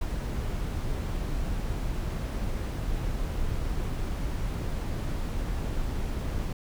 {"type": "noise", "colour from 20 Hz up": "brown", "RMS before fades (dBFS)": -30, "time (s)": [0.01, 6.53], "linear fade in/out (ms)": 5, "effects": []}